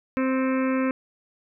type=harmonic tone with a mistuned harmonic; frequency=261.6 Hz; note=C4; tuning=in tune; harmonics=1 / 2 / 4 / 5 / 6 / 7 / 8 / 9 / 10; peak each=-22 / -28 / -34 / -36 / -38 / -39 / -40 / -41 / -42 dBFS; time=0.17-0.91 s; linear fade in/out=0 ms; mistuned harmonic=8; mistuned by=+53 cents; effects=none